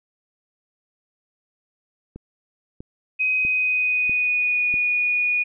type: click train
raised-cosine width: 3 ms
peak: -23 dBFS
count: 5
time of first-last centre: 2.16-4.741 s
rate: 1.55 Hz
type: tone with pitch glide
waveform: sine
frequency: 2518 to 2458 Hz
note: D#7 to D#7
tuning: +20 to -22 cents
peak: -18 dBFS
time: 3.19-5.44 s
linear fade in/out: 20 ms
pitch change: -42 cents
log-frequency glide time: 3.36-4.73 s
effects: none